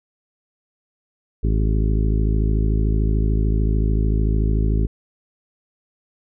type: harmonic tone with a mistuned harmonic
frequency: 53.5 Hz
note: A1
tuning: 48 cents flat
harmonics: 1 / 2 / 3 / 4 / 5 / 6 / 7 / 8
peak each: -17 / -23 / -27 / -29 / -31 / -33 / -34 / -35 dBFS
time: 1.43-4.87 s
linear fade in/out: 10 ms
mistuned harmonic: 8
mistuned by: -49 cents
effects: none